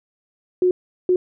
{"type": "tone bursts at uneven times", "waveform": "sine", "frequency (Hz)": 363.8, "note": "F#4", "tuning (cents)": -29, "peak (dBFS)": -13, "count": 2, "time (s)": [[0.62, 0.71], [1.09, 1.16]], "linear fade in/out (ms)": 2, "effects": []}